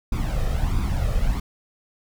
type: noise with flanger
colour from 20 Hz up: brown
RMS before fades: -22 dBFS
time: 0.12-1.4 s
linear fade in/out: 5 ms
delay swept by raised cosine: 0.82 to 1.65 ms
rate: 1.5 Hz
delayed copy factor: +0.65
effects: none